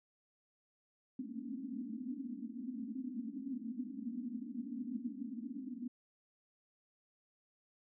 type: band-pass noise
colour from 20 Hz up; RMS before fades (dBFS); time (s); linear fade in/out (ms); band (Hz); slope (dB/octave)
pink; -43; 1.19-5.88; 5; 220 to 280; 96
effects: none